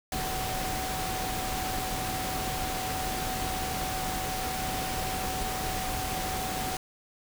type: tone in noise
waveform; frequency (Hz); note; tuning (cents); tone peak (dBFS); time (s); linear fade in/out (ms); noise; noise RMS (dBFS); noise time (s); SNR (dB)
sine; 751; F#5; +26; -34; 0.12-6.77; 2; pink; -33; 0.12-6.77; -4
effects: none